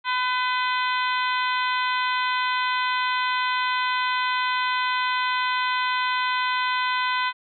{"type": "harmonic tone with a mistuned harmonic", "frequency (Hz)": 503, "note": "B4", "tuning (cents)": 32, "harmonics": [2, 3, 4, 5, 6, 7, 8], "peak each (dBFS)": [-24, -28, -30, -32, -34, -35, -36], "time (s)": [0.04, 7.33], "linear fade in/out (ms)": 50, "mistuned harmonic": 6, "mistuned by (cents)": 54, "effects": []}